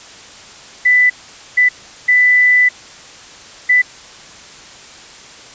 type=tone bursts at uneven times; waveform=sine; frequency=1990 Hz; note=B6; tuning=13 cents sharp; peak=-7 dBFS; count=4; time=0.85-1.1 / 1.57-1.69 / 2.08-2.69 / 3.69-3.82 s; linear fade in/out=10 ms; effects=white hiss -37 dBFS RMS until 5.54 s + resampled to 16000 Hz